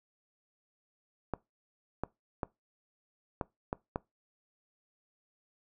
clicks, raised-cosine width 1 ms, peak -18 dBFS, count 6, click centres 1.337 / 2.036 / 2.432 / 3.412 / 3.729 / 3.959 s, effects noise-tail reverb RT60 0.2 s tail -22 dB re dry

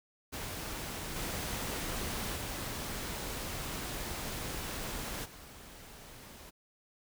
pink noise with level steps, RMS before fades -40 / -37 / -39 / -51 dBFS, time 0.32-6.51 s, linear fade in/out 20 ms, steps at 1.15 / 2.35 / 5.24 s, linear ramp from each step 20 ms, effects none

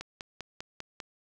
click train, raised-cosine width 0.2 ms, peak -21 dBFS, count 6, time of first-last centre 0.01-1.002 s, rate 5.04 Hz, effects none

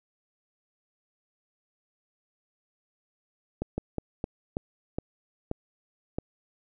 slowing click train, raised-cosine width 2 ms, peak -16 dBFS, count 8, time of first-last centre 3.62-6.185 s, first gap 160 ms, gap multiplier 1.27, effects none

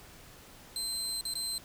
25% pulse tone with dropouts, 4110 Hz, C8, 32 cents flat, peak -28 dBFS, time 0.76-1.58 s, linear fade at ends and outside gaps 1 ms, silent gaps 1.21-1.252 / 1.337-1.354 s, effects pink hiss -53 dBFS RMS until 1.64 s

